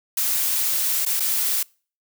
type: noise with dropouts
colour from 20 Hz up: blue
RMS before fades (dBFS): -22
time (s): 0.17-1.63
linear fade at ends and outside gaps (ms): 5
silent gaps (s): 1.052-1.062 / 1.198-1.202
effects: noise-tail reverb RT60 0.4 s tail -26 dB re dry